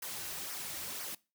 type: noise with flanger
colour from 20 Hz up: white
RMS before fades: -41 dBFS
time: 0.02-1.15 s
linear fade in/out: 5 ms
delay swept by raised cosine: 0.26 to 4.56 ms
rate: 2 Hz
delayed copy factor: -0.6
effects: noise-tail reverb RT60 0.3 s tail -22 dB re dry

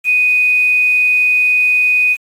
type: tone with quantisation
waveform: sine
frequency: 2489 Hz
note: D#7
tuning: in tune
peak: -9 dBFS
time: 0.04-2.17 s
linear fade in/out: 50 ms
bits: 6
effects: AAC 48 kbps

